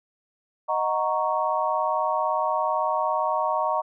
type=chord; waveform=sine; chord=D# minor seventh; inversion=none; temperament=equal; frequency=622.3 / 740 / 932.3 / 1108.7 Hz; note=D#5 / F#5 / A#5 / C#6; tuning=0 / 0 / 0 / 0 cents; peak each=-27 / -29 / -26 / -27 dBFS; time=0.68-3.82 s; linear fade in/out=20 ms; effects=none